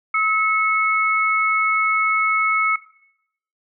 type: tone pair together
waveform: sine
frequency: 1288.1 / 2197 Hz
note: E6 / C#7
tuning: -40 / -16 cents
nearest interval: major sixth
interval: 924 cents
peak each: -19 dBFS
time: 0.14-2.76 s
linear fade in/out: 5 ms
effects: noise-tail reverb RT60 0.8 s tail -18 dB re dry